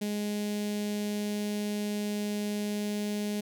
sawtooth tone with notch filter, 207.7 Hz, G#3, in tune, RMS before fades -32 dBFS, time 0.01-3.41 s, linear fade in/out 10 ms, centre 1200 Hz, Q 0.61, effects none

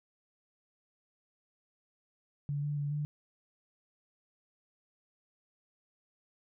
sine tone with pitch steps, 143.9 / 146.7 / 144.2 / 148.1 Hz, D3 / D3 / D3 / D3, -35 / -2 / -31 / +15 cents, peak -31 dBFS, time 2.49-3.05 s, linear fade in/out 0 ms, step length 140 ms, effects none

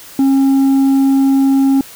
sine tone with tanh clipping, 271.2 Hz, C#4, 38 cents flat, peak -9 dBFS, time 0.19-1.81 s, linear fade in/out 2 ms, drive 4 dB, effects white hiss -36 dBFS RMS until 1.95 s

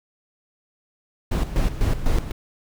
brown noise with tremolo, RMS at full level -19 dBFS, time 1.31-2.32 s, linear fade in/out 10 ms, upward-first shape square, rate 4 Hz, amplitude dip 70%, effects none

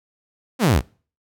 sawtooth exponential sweep, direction down, 283.5 to 51.1 Hz, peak -10 dBFS, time 0.59-0.82 s, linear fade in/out 50 ms, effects noise-tail reverb RT60 0.4 s tail -24 dB re dry

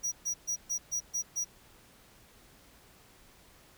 square tone bursts, 5790 Hz, F#8, 38 cents flat, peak -30 dBFS, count 7, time 0.03-1.447 s, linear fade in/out 20 ms, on 91 ms, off 130 ms, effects pink hiss -59 dBFS RMS until 3.77 s

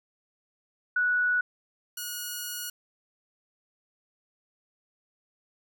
sine / 5% pulse tone pair in turn, 1472 / 1450.9 Hz, F#6 / F#6, -9 / -34 cents, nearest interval unison, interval 25 cents, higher first, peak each -22 dBFS, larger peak neither, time 0.96-1.41 / 1.97-2.7 s, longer second, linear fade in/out 5 ms, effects none

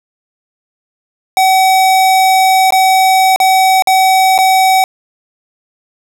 square tone with dropouts, 758 Hz, F#5, 42 cents sharp, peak -7 dBFS, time 1.37-4.84 s, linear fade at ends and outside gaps 1 ms, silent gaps 2.706-2.723 / 3.361-3.401 / 3.823-3.872 / 4.379-4.387 s, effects none

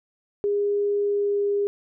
sine tone with pitch glide, 407.9 to 405.6 Hz, G#4 to G#4, -31 to -41 cents, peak -20 dBFS, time 0.44-1.67 s, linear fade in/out 0 ms, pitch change -10 cents, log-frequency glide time 1.01-1.44 s, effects none

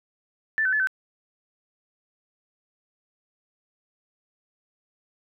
sine tone with pitch steps, 1763 / 1524 / 1726 / 1531 Hz, A6 / G6 / A6 / G6, +3 / -49 / -34 / -41 cents, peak -20 dBFS, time 0.58-0.872 s, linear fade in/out 0 ms, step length 73 ms, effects none

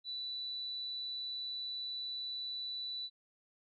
sine tone, 3967 Hz, B7, 7 cents sharp, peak -38 dBFS, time 0.04-3.1 s, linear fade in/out 50 ms, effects none

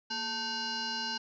sine tone with frequency modulation, 2849 Hz, F7, 34 cents sharp, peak -32 dBFS, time 0.1-1.18 s, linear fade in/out 10 ms, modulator 654 Hz, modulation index 3.7, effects none

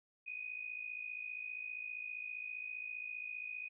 sine tone with amplitude modulation, 2489 Hz, D#7, in tune, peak -38 dBFS, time 0.26-3.69 s, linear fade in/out 20 ms, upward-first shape sine, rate 55.1 Hz, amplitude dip 75%, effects none

